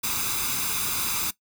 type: noise with comb filter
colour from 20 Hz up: white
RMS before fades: -27 dBFS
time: 0.03-1.31 s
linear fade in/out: 10 ms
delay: 0.81 ms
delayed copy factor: +0.7
effects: noise-tail reverb RT60 0.1 s tail -17 dB re dry